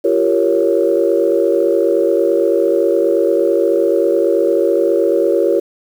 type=chord; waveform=sine; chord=G half-diminished seventh; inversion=third; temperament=equal with one note detuned; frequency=342.8 / 392 / 466.2 / 554.4 Hz; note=F4 / G4 / Bb4 / Db5; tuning=-32 / 0 / 0 / 0 cents; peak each=-16 dBFS; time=0.04-5.6 s; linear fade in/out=10 ms; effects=tanh soft clip ceiling -1 dBFS + 7-bit